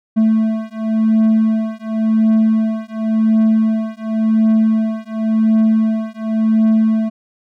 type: beating tone pair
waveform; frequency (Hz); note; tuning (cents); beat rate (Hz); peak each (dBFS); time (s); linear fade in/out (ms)
triangle; 220 / 220.92; A3 / A3; 0 / +7; 0.92; -13; 0.16-7.1; 20
effects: none